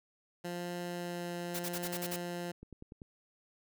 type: tone with vibrato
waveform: 15% pulse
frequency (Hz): 174.9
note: F3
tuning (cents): +3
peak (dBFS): -31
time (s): 0.44-2.52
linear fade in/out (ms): 10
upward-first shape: triangle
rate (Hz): 0.8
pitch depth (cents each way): 8
type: noise bursts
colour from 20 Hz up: white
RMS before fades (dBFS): -39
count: 7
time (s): 1.54-2.165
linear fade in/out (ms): 10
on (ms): 55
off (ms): 40
type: click train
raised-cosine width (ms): 3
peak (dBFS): -35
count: 5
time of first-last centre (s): 2.63-3.018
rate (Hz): 10.3
effects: none